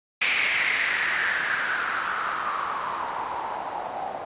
blue noise with low-pass filter sweep, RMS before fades -27 dBFS, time 0.21-4.25 s, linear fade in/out 10 ms, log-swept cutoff 2400 to 710 Hz, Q 4.7, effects resampled to 8000 Hz

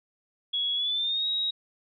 sine tone with pitch glide, 3350 to 3804 Hz, G#7 to A#7, +14 to +34 cents, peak -25 dBFS, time 0.53-1.51 s, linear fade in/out 10 ms, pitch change +220 cents, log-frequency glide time 0.75-1.27 s, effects none

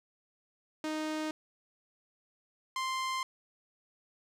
sawtooth tone pair in turn, 310.1 / 1046.7 Hz, D#4 / C6, -6 / 0 cents, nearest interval octave + major sixth, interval 2106 cents, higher second, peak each -29 / -28 dBFS, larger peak second, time 0.84-1.31 / 2.76-3.23 s, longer neither, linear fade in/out 2 ms, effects low-pass 8000 Hz 12 dB/octave + 11-bit

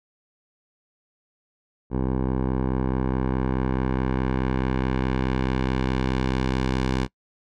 10% pulse tone with low-pass filter sweep, 64.7 Hz, C2, 19 cents flat, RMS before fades -24 dBFS, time 1.9-7.08 s, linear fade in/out 50 ms, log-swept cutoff 740 to 5500 Hz, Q 0.75, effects noise-tail reverb RT60 0.1 s tail -23 dB re dry

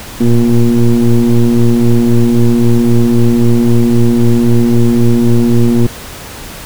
sine tone with frequency modulation, 117.1 Hz, A#2, 8 cents sharp, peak -3 dBFS, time 0.2-5.87 s, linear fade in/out 10 ms, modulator 119 Hz, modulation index 1.8, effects tanh soft clip ceiling -2 dBFS + pink hiss -28 dBFS RMS until 6.65 s

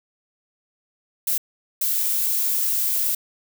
violet noise bursts at uneven times, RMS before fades -22 dBFS, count 2, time 1.27-1.38 / 1.81-3.15 s, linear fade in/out 5 ms, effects none

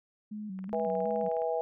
sine tone with vibrato, 200 Hz, G3, 35 cents sharp, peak -36 dBFS, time 0.31-1.29 s, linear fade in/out 10 ms, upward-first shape square, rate 2.7 Hz, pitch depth 96 cents each way
click train, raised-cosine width 0.5 ms, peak -37 dBFS, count 17, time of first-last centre 0.59-1.419 s, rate 19.3 Hz
harmonic tone, 163 Hz, E3, 19 cents flat, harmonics 3 / 4 / 5, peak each -31 / -32 / -35 dBFS, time 0.73-1.61 s, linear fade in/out 0 ms
effects none

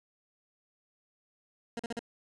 20% pulse tone bursts, 233 Hz, A#3, 1 cent flat, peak -29 dBFS, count 4, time 1.77-1.992 s, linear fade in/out 2 ms, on 24 ms, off 42 ms, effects resampled to 22050 Hz

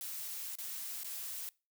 blue noise with dropouts, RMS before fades -42 dBFS, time 0.01-1.49 s, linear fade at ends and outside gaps 0 ms, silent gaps 0.554-0.586 / 1.034-1.045 s, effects noise-tail reverb RT60 0.3 s tail -23 dB re dry

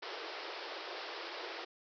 pink band-pass noise, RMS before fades -44 dBFS, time 0.02-1.65 s, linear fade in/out 10 ms, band 330 to 5300 Hz, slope 96 dB/octave, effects none

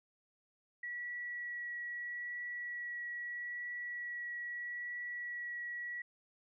sine tone with vibrato, 1933 Hz, B6, 38 cents flat, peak -39 dBFS, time 0.83-6.02 s, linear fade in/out 5 ms, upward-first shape triangle, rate 0.78 Hz, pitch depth 9 cents each way, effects none

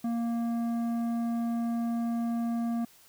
sine tone with tanh clipping, 233.1 Hz, A#3, in tune, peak -29 dBFS, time 0.04-2.85 s, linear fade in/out 5 ms, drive 10 dB, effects white hiss -58 dBFS RMS until 3.08 s

